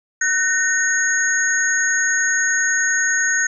sine tone cluster, 1510 / 1837 / 6590 Hz, F#6 / A#6 / G#8, +35 / -26 / -14 cents, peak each -20 dBFS, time 0.21-3.47 s, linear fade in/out 5 ms, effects none

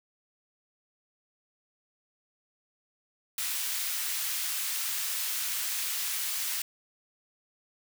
white high-pass noise, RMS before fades -32 dBFS, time 3.38-6.62 s, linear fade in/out 2 ms, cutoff 1500 Hz, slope 12 dB/octave, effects none

